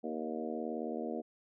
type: harmonic tone with a mistuned harmonic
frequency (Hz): 78.6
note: D#2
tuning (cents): +18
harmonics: 3 / 4 / 5 / 6 / 7 / 8 / 9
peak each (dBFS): -40 / -42 / -43 / -42 / -48 / -45 / -46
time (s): 0.03-1.22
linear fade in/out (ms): 20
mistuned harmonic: 7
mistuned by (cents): +20
effects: none